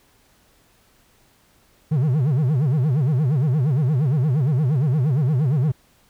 triangle tone with vibrato, 139.3 Hz, C#3, 9 cents sharp, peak -14 dBFS, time 1.91-5.72 s, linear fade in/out 10 ms, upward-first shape sine, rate 8.6 Hz, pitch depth 250 cents each way, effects pink hiss -58 dBFS RMS until 6.09 s

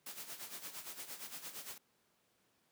white noise with tremolo, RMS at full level -45 dBFS, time 0.06-1.78 s, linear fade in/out 5 ms, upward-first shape sine, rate 8.7 Hz, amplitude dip 70%, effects pink hiss -75 dBFS RMS until 2.71 s + high-pass 150 Hz 12 dB/octave

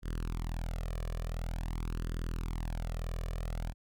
sawtooth tone with flanger, 41.2 Hz, E1, in tune, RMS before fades -36 dBFS, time 0.02-3.74 s, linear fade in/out 50 ms, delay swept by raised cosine 0.62 to 1.72 ms, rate 0.47 Hz, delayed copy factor +0.75, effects none

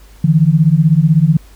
sine beating tone pair, 150 / 166 Hz, D3 / E3, +37 / +12 cents, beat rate 16 Hz, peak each -10 dBFS, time 0.24-1.37 s, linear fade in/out 5 ms, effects added 50 Hz sine -39 dBFS peak until 1.55 s + pink hiss -47 dBFS RMS until 1.55 s

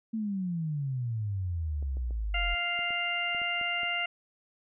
sine exponential sweep, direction down, 227.2 to 43 Hz, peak -29 dBFS, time 0.13-2.55 s, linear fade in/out 10 ms
clicks, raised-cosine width 2 ms, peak -35 dBFS, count 9, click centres 1.826 / 1.97 / 2.108 / 2.791 / 2.906 / 3.348 / 3.417 / 3.613 / 3.833 s
harmonic tone, 698 Hz, F5, 1 cent flat, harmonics 1 / 2 / 3 / 4, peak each -37 / -37 / -32 / -32 dBFS, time 2.34-4.06 s, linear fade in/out 5 ms
effects none

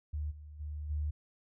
sine tone with level steps, 75 Hz, D2, 37 cents sharp, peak -33 / -46 / -37 / -31 dBFS, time 0.13-1.11 s, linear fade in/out 10 ms, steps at 0.3 / 0.59 / 0.89 s, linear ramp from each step 20 ms, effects none

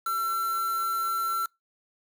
triangle tone with quantisation, 1348 Hz, E6, 38 cents sharp, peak -24 dBFS, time 0.06-1.46 s, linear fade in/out 5 ms, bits 6, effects noise-tail reverb RT60 0.2 s tail -25 dB re dry

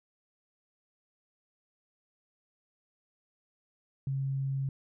sine tone, 135.8 Hz, C#3, 35 cents flat, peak -29 dBFS, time 4.07-4.69 s, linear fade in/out 2 ms, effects none

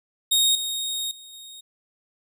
sawtooth tone with level steps, 3729 Hz, A#7, in tune, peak -14 / -23 / -39 / -37 dBFS, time 0.31-1.61 s, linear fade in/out 10 ms, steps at 0.55 / 1.11 / 1.33 s, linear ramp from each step 2 ms, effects none

